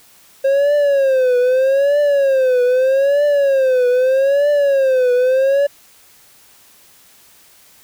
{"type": "tone with vibrato", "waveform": "triangle", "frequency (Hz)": 537, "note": "C5", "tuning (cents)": 45, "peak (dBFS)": -9, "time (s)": [0.44, 5.67], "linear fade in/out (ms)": 10, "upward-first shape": "triangle", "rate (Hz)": 0.8, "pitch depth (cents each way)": 160, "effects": ["white hiss -48 dBFS RMS until 7.83 s"]}